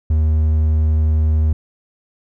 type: tone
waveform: triangle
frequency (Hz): 77.78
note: D#2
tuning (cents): 0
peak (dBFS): -10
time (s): 0.1-1.53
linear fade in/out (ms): 5
effects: none